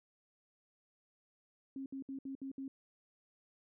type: tone bursts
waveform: sine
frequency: 270 Hz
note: C#4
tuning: 45 cents flat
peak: -40 dBFS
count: 6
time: 1.76-2.68 s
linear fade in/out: 2 ms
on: 100 ms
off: 64 ms
effects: none